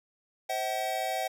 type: tone cluster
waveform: square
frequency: 526 / 643 / 756 Hz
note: C5 / E5 / F#5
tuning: +9 / -43 / +37 cents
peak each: -39 / -35 / -32 dBFS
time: 0.49-1.28 s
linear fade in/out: 10 ms
effects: none